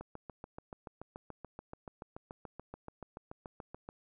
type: click train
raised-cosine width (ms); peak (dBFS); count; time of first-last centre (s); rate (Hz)
1; -30; 28; 0.01-3.889; 6.96
effects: none